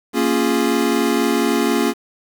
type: chord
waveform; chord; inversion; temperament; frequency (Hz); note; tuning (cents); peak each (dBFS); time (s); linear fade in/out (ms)
square; Bb minor seventh; none; equal; 233.1 / 277.2 / 349.2 / 415.3; Bb3 / Db4 / F4 / Ab4; 0 / 0 / 0 / 0; -21 / -21 / -22 / -23; 0.13-1.94; 50
effects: 7-bit